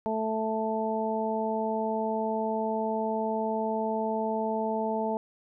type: harmonic tone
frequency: 220 Hz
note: A3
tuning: in tune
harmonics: 1 / 2 / 3 / 4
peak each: -32 / -32 / -32 / -32 dBFS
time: 0.06-5.17 s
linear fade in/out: 0 ms
effects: none